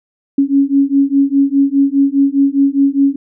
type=beating tone pair; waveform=sine; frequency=274.8 / 279.7 Hz; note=C#4 / C#4; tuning=-15 / +16 cents; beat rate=4.9 Hz; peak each=-12 dBFS; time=0.38-3.16 s; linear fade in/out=5 ms; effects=none